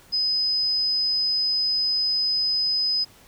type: tone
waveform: sine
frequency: 5030 Hz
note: D#8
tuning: 18 cents sharp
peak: -20 dBFS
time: 0.12-3.05 s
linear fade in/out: 20 ms
effects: pink hiss -52 dBFS RMS until 3.27 s